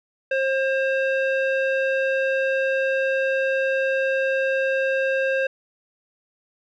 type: tone with low-pass filter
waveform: square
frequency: 534 Hz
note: C5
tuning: 35 cents sharp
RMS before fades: -22 dBFS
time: 0.31-5.47 s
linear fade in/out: 5 ms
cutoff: 2200 Hz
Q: 3.6
effects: none